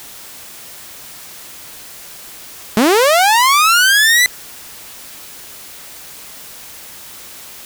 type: linear sweep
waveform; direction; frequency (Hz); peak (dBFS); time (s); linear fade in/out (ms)
sawtooth; up; 200.5 to 2019; -5; 2.77-4.26; 0
effects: white hiss -35 dBFS RMS until 7.65 s